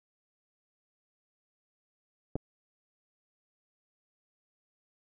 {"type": "clicks", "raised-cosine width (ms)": 2, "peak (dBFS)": [-18, -27], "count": 2, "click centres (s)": [2.356, 2.363], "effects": []}